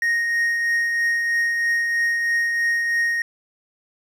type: tone with tremolo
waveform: triangle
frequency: 1864.7 Hz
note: A#6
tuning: in tune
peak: -15 dBFS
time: 0.02-3.22 s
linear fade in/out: 2 ms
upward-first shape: triangle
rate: 3.1 Hz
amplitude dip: 35%
effects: none